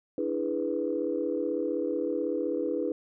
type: chord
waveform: sine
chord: E dominant seventh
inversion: third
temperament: equal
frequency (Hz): 293.7 / 329.6 / 415.3 / 493.9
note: D4 / E4 / G#4 / B4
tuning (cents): 0 / 0 / 0 / 0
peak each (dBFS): -33 / -32 / -33 / -31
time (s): 0.18-2.92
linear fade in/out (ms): 2
effects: tanh soft clip ceiling -16 dBFS